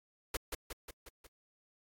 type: noise with echo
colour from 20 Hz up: pink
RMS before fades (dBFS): -35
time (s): 0.34-0.37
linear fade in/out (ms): 5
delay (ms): 180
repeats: 5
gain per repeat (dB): -4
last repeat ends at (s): 1.27
effects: AAC 64 kbps